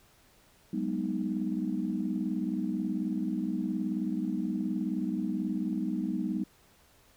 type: chord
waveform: sine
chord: G# minor seventh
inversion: third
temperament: equal with one note detuned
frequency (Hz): 188.88 / 207.7 / 246.9 / 311.1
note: F#3 / G#3 / B3 / D#4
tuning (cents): +36 / 0 / 0 / 0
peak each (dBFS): -34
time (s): 0.73-6.44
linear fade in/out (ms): 5
effects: tanh soft clip ceiling -18 dBFS + pink hiss -62 dBFS RMS until 7.16 s